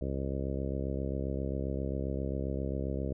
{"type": "harmonic tone", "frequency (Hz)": 67.5, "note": "C#2", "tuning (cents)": -45, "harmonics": [1, 2, 3, 4, 5, 6, 7, 8, 9], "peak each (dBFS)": [-35, -38, -40, -41, -42, -43, -43, -44, -45], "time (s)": [0.01, 3.13], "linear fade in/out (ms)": 5, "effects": []}